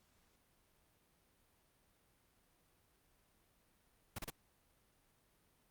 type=noise bursts; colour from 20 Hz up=pink; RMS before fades=-43 dBFS; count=3; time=4.16-4.302 s; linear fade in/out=5 ms; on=26 ms; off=32 ms; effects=pink hiss -74 dBFS RMS until 5.7 s + Opus 48 kbps